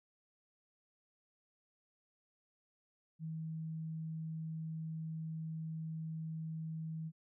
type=tone; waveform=sine; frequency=160 Hz; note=D#3; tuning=49 cents sharp; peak=-39 dBFS; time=3.19-7.12 s; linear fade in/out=50 ms; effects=none

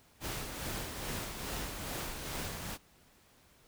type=noise with tremolo; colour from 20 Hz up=pink; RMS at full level=-38 dBFS; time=0.2-2.78 s; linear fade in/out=50 ms; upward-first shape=sine; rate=2.4 Hz; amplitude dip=40%; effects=pink hiss -64 dBFS RMS until 3.67 s

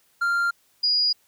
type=tone pair in turn; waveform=triangle / sine; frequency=1392 / 4888 Hz; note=F6 / D#8; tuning=-6 / -32 cents; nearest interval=octave + minor seventh; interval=2174 cents; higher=second; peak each=-18 dBFS; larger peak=neither; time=0.21-0.51 / 0.83-1.13 s; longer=neither; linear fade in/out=10 ms; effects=white hiss -63 dBFS RMS until 1.27 s

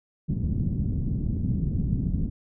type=low-pass noise; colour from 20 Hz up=white; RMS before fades=-26 dBFS; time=0.28-2.3 s; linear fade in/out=20 ms; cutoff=200 Hz; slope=24 dB/octave; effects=none

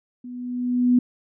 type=tone with level ramp; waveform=sine; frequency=246.9 Hz; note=B3; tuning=in tune; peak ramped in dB=-34 to -12 dBFS; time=0.24-0.99 s; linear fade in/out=5 ms; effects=none

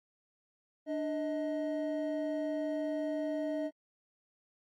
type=tone pair together; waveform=triangle; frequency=296.8 / 628.9 Hz; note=D4 / D#5; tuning=+18 / +18 cents; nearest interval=octave + minor second; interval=1300 cents; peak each=-33 / -33 dBFS; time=0.86-3.71 s; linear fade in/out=50 ms; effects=AAC 48 kbps

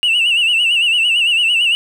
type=tone with vibrato; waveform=sine; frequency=2794 Hz; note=F7; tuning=in tune; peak=-9 dBFS; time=0.03-1.75 s; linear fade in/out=0 ms; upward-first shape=sine; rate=8.9 Hz; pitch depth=100 cents each way; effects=tanh soft clip ceiling -9 dBFS + 7-bit

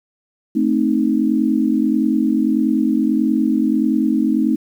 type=chord; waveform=sine; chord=A diminished; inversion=none; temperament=equal; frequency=220 / 261.6 / 311.1 Hz; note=A3 / C4 / Eb4; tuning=0 / 0 / 0 cents; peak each=-18 dBFS; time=0.55-4.56 s; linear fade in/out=10 ms; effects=8-bit

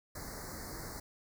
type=band-stop noise; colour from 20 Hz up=pink; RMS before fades=-44 dBFS; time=0.15-1 s; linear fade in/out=5 ms; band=2100 to 4200 Hz; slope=96 dB/octave; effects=none

